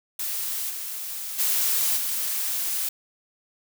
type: noise with level steps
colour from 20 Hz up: blue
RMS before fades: -29 / -33 / -23 / -27 dBFS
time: 0.19-2.89 s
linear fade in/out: 5 ms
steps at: 0.69 / 1.38 / 1.96 s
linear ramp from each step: 20 ms
effects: none